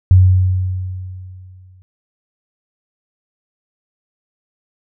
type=tone with exponential decay; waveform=sine; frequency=92.5 Hz; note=F#2; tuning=in tune; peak=-3 dBFS; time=0.11-1.82 s; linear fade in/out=0 ms; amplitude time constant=370 ms; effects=none